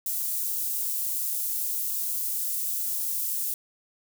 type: high-pass noise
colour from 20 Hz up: white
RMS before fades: -29 dBFS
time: 0.06-3.54 s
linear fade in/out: 2 ms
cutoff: 10000 Hz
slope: 12 dB/octave
effects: none